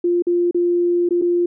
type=tone with dropouts; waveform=sine; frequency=349.2 Hz; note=F4; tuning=in tune; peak=-14 dBFS; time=0.04-1.46 s; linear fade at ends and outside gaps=5 ms; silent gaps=0.223-0.268 / 0.511-0.545 / 1.09-1.107 / 1.215-1.22 s; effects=none